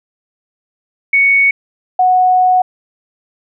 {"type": "tone pair in turn", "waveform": "sine", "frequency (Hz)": [2224, 736.4], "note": ["C#7", "F#5"], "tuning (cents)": [5, -8], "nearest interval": "octave + perfect fifth", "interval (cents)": 1913, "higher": "first", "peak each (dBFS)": -7, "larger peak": "neither", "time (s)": [[1.13, 1.51], [1.99, 2.62]], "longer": "second", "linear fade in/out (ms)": 5, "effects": []}